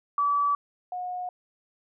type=tone pair in turn; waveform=sine; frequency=1150 / 724.5 Hz; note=D6 / F#5; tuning=-37 / -37 cents; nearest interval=minor sixth; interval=800 cents; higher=first; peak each=-21 / -30 dBFS; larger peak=first; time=0.18-0.55 / 0.92-1.29 s; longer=neither; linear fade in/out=2 ms; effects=none